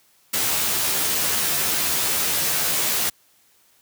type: noise with comb filter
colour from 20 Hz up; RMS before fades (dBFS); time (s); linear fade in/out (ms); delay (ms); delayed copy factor
white; -22; 0.33-3.1; 10; 13; +0.95
effects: white hiss -59 dBFS RMS until 3.81 s + high-pass 60 Hz 12 dB/octave